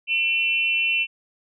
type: tone with amplitude modulation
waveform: sine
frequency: 2698 Hz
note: E7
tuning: 40 cents sharp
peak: -15 dBFS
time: 0.07-1.07 s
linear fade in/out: 50 ms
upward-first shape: sine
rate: 295 Hz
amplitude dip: 85%
effects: none